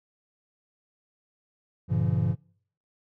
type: chord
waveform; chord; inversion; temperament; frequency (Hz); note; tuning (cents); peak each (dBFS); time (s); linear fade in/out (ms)
triangle; G diminished seventh; none; just; 98 / 117.6 / 141.12 / 169.34; G2 / Bb2 / Db3 / Fb3; 0 / +16 / +31 / +47; -26; 1.88-2.36; 50
effects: noise-tail reverb RT60 0.6 s tail -26 dB re dry